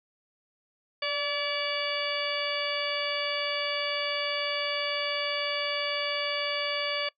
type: harmonic tone with a mistuned harmonic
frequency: 574 Hz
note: D5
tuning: 40 cents flat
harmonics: 1 / 2 / 3 / 4 / 5 / 6 / 8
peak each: -33 / -36 / -37 / -34 / -35 / -37 / -36 dBFS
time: 1.02-7.09 s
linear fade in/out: 5 ms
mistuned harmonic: 1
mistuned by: +27 cents
effects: noise-tail reverb RT60 0.1 s tail -22 dB re dry